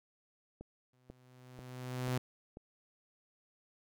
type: click train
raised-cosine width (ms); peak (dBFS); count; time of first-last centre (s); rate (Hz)
2; -34; 5; 0.61-2.571; 2.04
type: tone with exponential growth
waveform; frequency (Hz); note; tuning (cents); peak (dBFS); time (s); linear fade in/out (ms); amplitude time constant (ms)
sawtooth; 126.6; B2; +43; -27; 0.93-2.18; 5; 270
effects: none